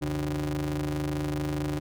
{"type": "ring-modulated tone", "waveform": "35% pulse", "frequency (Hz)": 77.78, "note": "D#2", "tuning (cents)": 0, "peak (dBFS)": -23, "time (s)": [0.01, 1.8], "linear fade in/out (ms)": 20, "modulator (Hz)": 221, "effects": []}